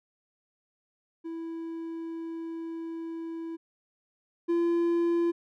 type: tone pair in turn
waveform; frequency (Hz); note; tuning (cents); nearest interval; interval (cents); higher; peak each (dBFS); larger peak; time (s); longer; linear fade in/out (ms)
triangle; 329.6 / 340.8; E4 / F4; 0 / -42; minor second; 58; second; -32 / -21; second; 1.24-3.57 / 4.48-5.32; first; 20
effects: none